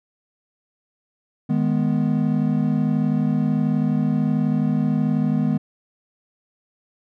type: chord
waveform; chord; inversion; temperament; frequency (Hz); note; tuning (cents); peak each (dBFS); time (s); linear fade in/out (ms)
triangle; G# minor; second; equal with one note detuned; 155.56 / 208.3 / 246.9; D#3 / G#3 / B3; 0 / +5 / 0; -20; 1.49-5.58; 10
effects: none